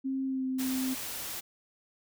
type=tone with pitch glide; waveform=sine; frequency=266.6 to 260.4 Hz; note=C4 to C4; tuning=+33 to -8 cents; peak=-29 dBFS; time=0.04-0.95 s; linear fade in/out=20 ms; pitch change=-41 cents; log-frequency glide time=0.25-0.46 s
type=noise; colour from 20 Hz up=white; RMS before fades=-38 dBFS; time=0.58-1.41 s; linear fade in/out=20 ms
effects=none